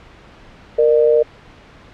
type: tone pair together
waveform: sine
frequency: 466.2 / 602.3 Hz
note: A#4 / D5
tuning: 0 / +44 cents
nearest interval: major third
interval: 444 cents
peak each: -11 / -15 dBFS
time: 0.78-1.23 s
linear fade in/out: 10 ms
effects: pink hiss -43 dBFS RMS until 1.93 s + low-pass 3000 Hz 12 dB/octave